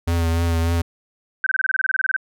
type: tone with vibrato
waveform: square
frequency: 83.7 Hz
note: E2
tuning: 27 cents sharp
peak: -18 dBFS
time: 0.07-0.82 s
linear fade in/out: 10 ms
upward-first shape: triangle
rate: 3.4 Hz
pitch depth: 34 cents each way
type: tone bursts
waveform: sine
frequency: 1543 Hz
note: G6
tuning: 28 cents flat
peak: -16 dBFS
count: 15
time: 1.44-2.164 s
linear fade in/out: 2 ms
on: 24 ms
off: 26 ms
effects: none